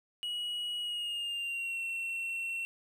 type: tone with pitch glide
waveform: triangle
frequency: 2910 to 2715 Hz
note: F#7 to F7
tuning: -29 to -50 cents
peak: -32 dBFS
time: 0.23-2.65 s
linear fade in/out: 0 ms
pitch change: -121 cents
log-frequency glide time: 0.81-1.81 s
effects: none